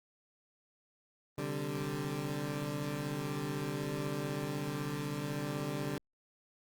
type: chord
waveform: 20% pulse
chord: C suspended second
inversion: none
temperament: equal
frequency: 130.81 / 146.83 / 196 Hz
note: C3 / D3 / G3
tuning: 0 / 0 / 0 cents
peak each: -37 / -32 / -37 dBFS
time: 1.38-5.98 s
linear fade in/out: 2 ms
effects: Opus 32 kbps